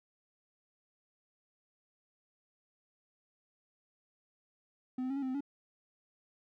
triangle tone with pitch steps, 254.8 / 257.3 / 272.7 / 279.9 / 261.2 / 257.8 / 283 Hz, C4 / C4 / C#4 / C#4 / C4 / C4 / C#4, -46 / -29 / -28 / +17 / -3 / -26 / +36 cents, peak -31 dBFS, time 4.98-5.407 s, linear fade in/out 5 ms, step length 61 ms, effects none

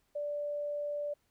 sine tone, 585 Hz, D5, 7 cents flat, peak -33 dBFS, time 0.15-1.14 s, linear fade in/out 10 ms, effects pink hiss -75 dBFS RMS until 1.3 s

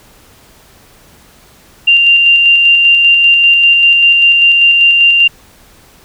sine tone with tremolo, 2783 Hz, F7, 7 cents flat, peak -3 dBFS, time 1.87-5.28 s, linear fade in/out 10 ms, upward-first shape square, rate 5.1 Hz, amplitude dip 25%, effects pink hiss -43 dBFS RMS until 6.04 s

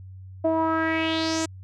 sawtooth tone with low-pass filter sweep, 322.1 Hz, E4, 40 cents flat, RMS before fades -24 dBFS, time 0.44-1.46 s, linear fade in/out 10 ms, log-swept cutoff 650 to 7600 Hz, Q 4.1, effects added 94 Hz sine -39 dBFS peak until 1.63 s

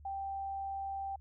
sine tone, 784 Hz, G5, in tune, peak -36 dBFS, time 0.05-1.16 s, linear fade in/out 5 ms, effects added 73 Hz sine -52 dBFS peak until 1.2 s

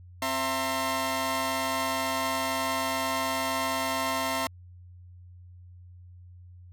sawtooth tone cluster, 263.7 / 665 / 913 / 1057 Hz, C4 / E5 / A#5 / C6, +14 / +15 / -36 / +17 cents, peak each -31 / -28 / -29 / -28 dBFS, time 0.22-4.47 s, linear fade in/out 2 ms, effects added 89 Hz sine -46 dBFS peak until 6.72 s

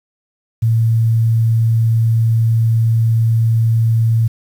sine tone, 113.6 Hz, A#2, 44 cents flat, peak -10 dBFS, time 0.62-4.28 s, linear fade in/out 10 ms, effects 7-bit

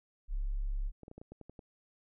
sine tone, 34.54 Hz, C#1, 5 cents flat, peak -31 dBFS, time 0.28-0.92 s, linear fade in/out 50 ms
clicks, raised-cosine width 2 ms, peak -35 dBFS, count 9, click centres 1.033 / 1.081 / 1.114 / 1.18 / 1.215 / 1.32 / 1.413 / 1.496 / 1.592 s
effects none

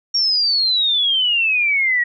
sine exponential sweep, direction down, 5600 to 1896 Hz, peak -14 dBFS, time 0.14-2.04 s, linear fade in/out 10 ms, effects none

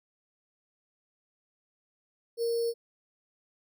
sine tone with sample-and-hold, 466.2 Hz, A#4, in tune, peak -26 dBFS, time 2.37-2.74 s, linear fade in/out 50 ms, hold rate 4900 Hz, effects none

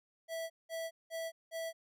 square tone bursts, 656 Hz, E5, 9 cents flat, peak -38 dBFS, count 4, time 0.28-1.73 s, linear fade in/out 50 ms, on 220 ms, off 190 ms, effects none

